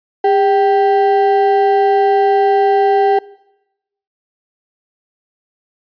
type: ring-modulated tone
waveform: triangle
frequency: 591 Hz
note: D5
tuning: 11 cents sharp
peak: -4 dBFS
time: 0.24-3.19 s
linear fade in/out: 5 ms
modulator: 187 Hz
effects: noise-tail reverb RT60 0.9 s tail -22 dB re dry + resampled to 11025 Hz